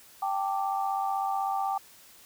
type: chord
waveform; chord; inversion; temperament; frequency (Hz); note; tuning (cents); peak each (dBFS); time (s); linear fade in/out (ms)
sine; G suspended second; none; equal; 784 / 880 / 1174.7; G5 / A5 / D6; 0 / 0 / 0; -28 / -34 / -34; 0.22-1.78; 5
effects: white hiss -54 dBFS RMS until 2.25 s